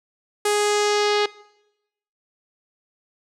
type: tone with low-pass filter sweep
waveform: sawtooth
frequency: 415.3 Hz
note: G#4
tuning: in tune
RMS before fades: -20 dBFS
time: 0.45-1.26 s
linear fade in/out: 5 ms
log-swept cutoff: 9800 to 4100 Hz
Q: 2
effects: noise-tail reverb RT60 0.9 s tail -21 dB re dry